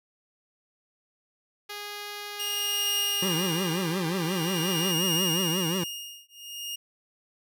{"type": "tone with pitch glide", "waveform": "5% pulse", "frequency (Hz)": [412.3, 396.2], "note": ["G#4", "G4"], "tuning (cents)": [-13, 18], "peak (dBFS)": -24, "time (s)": [1.69, 4.92], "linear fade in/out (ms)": 10, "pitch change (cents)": -69, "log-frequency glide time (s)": [2.27, 4.41]}
{"type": "tone with tremolo", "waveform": "sawtooth", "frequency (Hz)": 2842, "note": "F7", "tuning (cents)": 30, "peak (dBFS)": -21, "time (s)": [2.39, 6.76], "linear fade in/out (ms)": 10, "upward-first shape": "triangle", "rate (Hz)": 0.45, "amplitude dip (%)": 100}
{"type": "tone with vibrato", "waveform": "25% pulse", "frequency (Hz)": 174.61, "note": "F3", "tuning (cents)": 0, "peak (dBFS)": -23, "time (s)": [3.22, 5.84], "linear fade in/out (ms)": 5, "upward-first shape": "triangle", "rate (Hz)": 5.6, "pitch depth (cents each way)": 210}
{"effects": []}